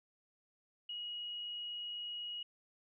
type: tone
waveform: sine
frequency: 2898 Hz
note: F#7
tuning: 37 cents flat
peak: -40 dBFS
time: 0.89-2.43 s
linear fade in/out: 5 ms
effects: none